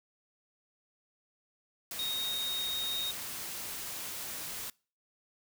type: tone in noise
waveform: sine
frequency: 3729 Hz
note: A#7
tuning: in tune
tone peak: -32 dBFS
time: 1.99-3.11 s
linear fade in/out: 2 ms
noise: white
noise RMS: -40 dBFS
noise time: 1.91-4.7 s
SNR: +5 dB
effects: noise-tail reverb RT60 0.4 s tail -26 dB re dry